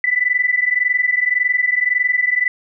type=tone pair together; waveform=sine; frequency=1977.2 / 1999 Hz; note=B6 / B6; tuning=+1 / +20 cents; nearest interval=unison; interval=19 cents; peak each=-17 dBFS; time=0.04-2.48 s; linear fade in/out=2 ms; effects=none